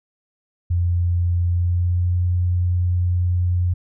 sine tone with pitch glide, 87.31 to 88.99 Hz, F2 to F2, 0 to +33 cents, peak -16 dBFS, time 0.7-3.74 s, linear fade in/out 10 ms, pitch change +33 cents, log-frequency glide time 1.46-2.16 s, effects none

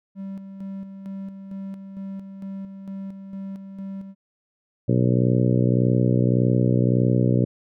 triangle tone with tremolo, 194.4 Hz, G3, 14 cents flat, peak -28 dBFS, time 0.15-4.15 s, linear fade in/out 50 ms, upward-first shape square, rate 2.2 Hz, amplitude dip 50%
harmonic tone, 61.74 Hz, B1, in tune, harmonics 2 / 3 / 4 / 5 / 6 / 7 / 8 / 9, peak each -19 / -23 / -25 / -27 / -29 / -30 / -31 / -32 dBFS, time 4.88-7.45 s, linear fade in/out 10 ms
effects none

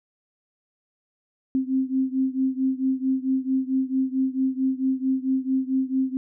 sine beating tone pair, 261.6 / 266.1 Hz, C4 / C4, 0 / +29 cents, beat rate 4.5 Hz, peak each -23 / -25 dBFS, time 1.55-6.17 s, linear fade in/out 0 ms, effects none

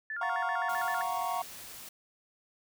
sine tone with vibrato, 1568 Hz, G6, in tune, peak -34 dBFS, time 0.1-1.02 s, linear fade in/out 2 ms, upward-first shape square, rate 7.7 Hz, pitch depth 190 cents each way
triangle chord, Gb major seventh, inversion third, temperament equal, 698.5 / 740 / 932.3 / 1108.7 Hz, F5 / Gb5 / Bb5 / Db6, 0 / 0 / 0 / 0 cents, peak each -34 dBFS, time 0.21-1.42 s, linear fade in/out 5 ms
white noise, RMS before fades -46 dBFS, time 0.69-1.89 s, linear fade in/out 5 ms
effects none

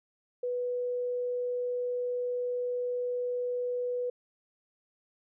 sine tone, 492.4 Hz, B4, 5 cents flat, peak -29 dBFS, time 0.43-4.1 s, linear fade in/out 5 ms, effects none

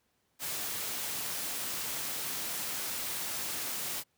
white noise, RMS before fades -36 dBFS, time 0.39-4.04 s, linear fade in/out 50 ms, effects pink hiss -75 dBFS RMS until 4.17 s + high-pass 80 Hz 12 dB/octave

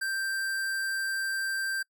sine tone with hard clipping, 1572 Hz, G6, 4 cents sharp, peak -30 dBFS, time 0.01-1.83 s, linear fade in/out 10 ms, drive 18 dB, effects noise-tail reverb RT60 0.1 s tail -25 dB re dry

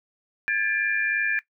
sine tone cluster, 1633 / 1736 / 2384 Hz, G#6 / A6 / D7, -30 / -24 / +25 cents, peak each -28 / -24 / -27 dBFS, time 0.48-1.39 s, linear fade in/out 0 ms, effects noise-tail reverb RT60 0.1 s tail -17 dB re dry

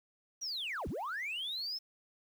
sine linear two-way sweep, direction down then up, 5920 to 34.65 to 5350 Hz, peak -34 dBFS, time 0.41-1.79 s, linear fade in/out 20 ms, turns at 0.88 s, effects tanh soft clip ceiling -34 dBFS + 10-bit

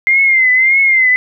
sine tone with vibrato, 2093 Hz, C7, in tune, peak -7 dBFS, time 0.07-1.16 s, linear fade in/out 0 ms, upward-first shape triangle, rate 1.7 Hz, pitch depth 86 cents each way, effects none

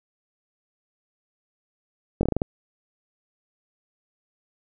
slowing click train, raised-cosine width 2 ms, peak -9 dBFS, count 7, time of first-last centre 2.21-2.419 s, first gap 21 ms, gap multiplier 1.2, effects none

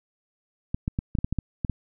clicks, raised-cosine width 5 ms, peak -13 dBFS, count 10, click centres 0.745 / 0.879 / 0.989 / 1.152 / 1.187 / 1.245 / 1.326 / 1.387 / 1.648 / 1.697 s, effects none

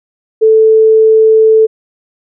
sine tone, 440 Hz, A4, in tune, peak -3 dBFS, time 0.41-1.67 s, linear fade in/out 20 ms, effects none

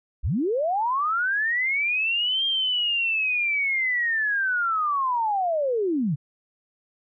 sine linear two-way sweep, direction up then down, 35.48 to 3212 to 127.9 Hz, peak -21 dBFS, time 0.23-6.16 s, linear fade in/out 20 ms, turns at 2.45 s, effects none

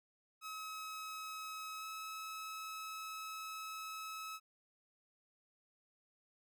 sawtooth tone with pitch glide, 1281 to 1292.1 Hz, E6 to E6, -50 to -35 cents, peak -40 dBFS, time 0.41-4.4 s, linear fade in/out 50 ms, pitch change +15 cents, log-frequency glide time 1.78-1.84 s, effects none

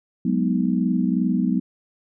sine chord, G# minor seventh, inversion third, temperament equal, 185 / 207.7 / 246.9 / 311.1 Hz, F#3 / G#3 / B3 / D#4, 0 / 0 / 0 / 0 cents, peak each -22 / -25 / -22 / -28 dBFS, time 0.25-1.6 s, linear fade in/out 5 ms, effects none

